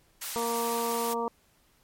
white high-pass noise, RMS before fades -36 dBFS, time 0.21-1.14 s, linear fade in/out 10 ms, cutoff 810 Hz, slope 12 dB/octave
harmonic tone, 233.1 Hz, A#3, in tune, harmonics 1 / 2 / 3 / 4 / 5, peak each -36 / -31 / -38 / -32 / -36 dBFS, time 0.36-1.28 s, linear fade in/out 0 ms
effects pink hiss -65 dBFS RMS until 1.83 s + MP3 64 kbps

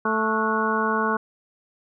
harmonic tone with a mistuned harmonic, 220 Hz, A3, in tune, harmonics 1 / 2 / 3 / 4 / 5 / 6 / 7, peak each -27 / -27 / -33 / -29 / -25 / -33 / -27 dBFS, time 0.05-1.17 s, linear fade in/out 5 ms, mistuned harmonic 7, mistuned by -86 cents, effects none

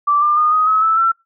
sine tone with pitch steps, 1167 / 1195 / 1223.6 / 1252.9 / 1283 / 1313.7 / 1345.2 Hz, D6 / D6 / D#6 / D#6 / E6 / E6 / E6, -11 / +30 / -29 / +12 / -47 / -6 / +35 cents, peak -11 dBFS, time 0.07-1.12 s, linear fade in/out 10 ms, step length 150 ms, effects noise-tail reverb RT60 0.2 s tail -25 dB re dry

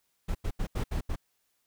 brown noise bursts at uneven times, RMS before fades -30 dBFS, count 6, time 0.28-0.35 / 0.44-0.51 / 0.59-0.67 / 0.75-0.84 / 0.91-1.01 / 1.09-1.16 s, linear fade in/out 10 ms, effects white hiss -75 dBFS RMS until 1.66 s

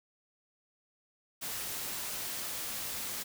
white noise, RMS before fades -38 dBFS, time 1.41-3.24 s, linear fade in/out 20 ms, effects none

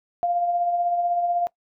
sine tone with tremolo, 698.5 Hz, F5, in tune, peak -18 dBFS, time 0.23-1.47 s, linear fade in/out 0 ms, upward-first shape triangle, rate 16 Hz, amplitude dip 45%, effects noise-tail reverb RT60 0.1 s tail -21 dB re dry

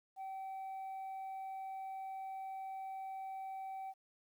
sine tone, 769 Hz, G5, 33 cents flat, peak -39 dBFS, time 0.16-3.94 s, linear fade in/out 50 ms, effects tanh soft clip ceiling -41 dBFS + 12-bit

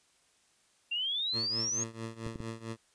sine exponential sweep, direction up, 2737 to 6650 Hz, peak -30 dBFS, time 0.91-1.84 s, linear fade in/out 10 ms
15% pulse tone with tremolo, 113.4 Hz, A#2, 47 cents flat, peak -29 dBFS, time 1.32-2.77 s, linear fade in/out 50 ms, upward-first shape triangle, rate 4.5 Hz, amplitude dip 90%
clicks, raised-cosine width 3 ms, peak -26 dBFS, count 3, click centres 2.266 / 2.358 / 2.404 s
effects white hiss -68 dBFS RMS until 2.94 s + resampled to 22050 Hz

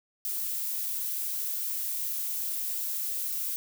violet noise, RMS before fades -32 dBFS, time 0.25-3.56 s, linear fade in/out 0 ms, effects none

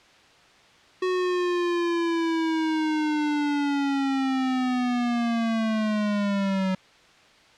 square linear sweep, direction down, 370 to 186.7 Hz, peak -23 dBFS, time 1.02-6.75 s, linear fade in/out 5 ms, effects white hiss -54 dBFS RMS until 7.57 s + low-pass 4000 Hz 12 dB/octave

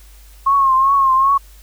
sine tone with vibrato, 1080 Hz, C#6, 45 cents flat, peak -10 dBFS, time 0.46-1.38 s, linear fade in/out 10 ms, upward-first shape triangle, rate 2.6 Hz, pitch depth 67 cents each way, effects added 50 Hz sine -40 dBFS peak until 1.62 s + white hiss -49 dBFS RMS until 1.62 s

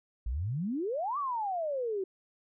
sine exponential two-way sweep, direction up then down, 51.91 to 1191 to 368.3 Hz, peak -30 dBFS, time 0.26-2.04 s, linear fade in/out 5 ms, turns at 1.18 s, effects none

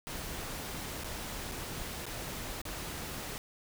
pink noise with dropouts, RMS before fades -40 dBFS, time 0.07-3.38 s, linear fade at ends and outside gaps 0 ms, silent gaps 1.036-1.044 / 1.514-1.519 / 2.056-2.065 / 2.616-2.653 s, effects none

